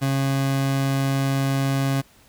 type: tone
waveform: 30% pulse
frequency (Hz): 136.3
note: C#3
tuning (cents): -29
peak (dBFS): -17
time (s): 0.01-2.02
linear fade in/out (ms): 20
effects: pink hiss -54 dBFS RMS until 2.28 s